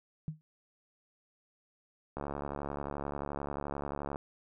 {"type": "tone with exponential decay", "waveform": "sine", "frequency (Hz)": 155.56, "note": "D#3", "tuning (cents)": 0, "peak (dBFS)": -30, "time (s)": [0.28, 0.41], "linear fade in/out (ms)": 0, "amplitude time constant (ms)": 28}
{"type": "click train", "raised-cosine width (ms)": 1, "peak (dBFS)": -23, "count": 143, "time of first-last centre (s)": [2.17, 4.159], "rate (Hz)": 71.4}
{"effects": []}